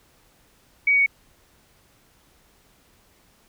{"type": "tone with pitch steps", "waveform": "sine", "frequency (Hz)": [2260, 2246, 2231], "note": ["C#7", "C#7", "C#7"], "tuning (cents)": [33, 22, 11], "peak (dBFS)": -15, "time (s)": [0.87, 1.062], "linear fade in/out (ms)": 5, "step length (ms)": 64, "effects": ["pink hiss -59 dBFS RMS until 3.48 s"]}